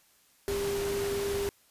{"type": "tone in noise", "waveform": "sine", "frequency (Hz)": 400.4, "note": "G4", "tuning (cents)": 37, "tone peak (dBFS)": -29, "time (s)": [0.48, 1.49], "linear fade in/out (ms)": 0, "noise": "pink", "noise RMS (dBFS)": -37, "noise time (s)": [0.48, 1.49], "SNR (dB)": 5, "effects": ["white hiss -64 dBFS RMS until 1.7 s", "resampled to 32000 Hz"]}